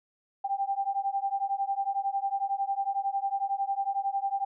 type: beating tone pair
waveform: sine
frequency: 784 / 795 Hz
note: G5 / G5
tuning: 0 / +24 cents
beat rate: 11 Hz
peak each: -30 dBFS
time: 0.44-4.45 s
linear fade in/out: 10 ms
effects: none